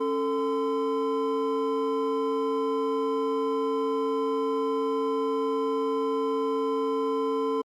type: tone cluster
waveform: triangle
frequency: 274 / 444.8 / 1026 Hz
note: C#4 / A4 / C6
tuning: -20 / +19 / -34 cents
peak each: -29 / -24 / -30 dBFS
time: 0-7.62 s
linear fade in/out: 10 ms
effects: Opus 32 kbps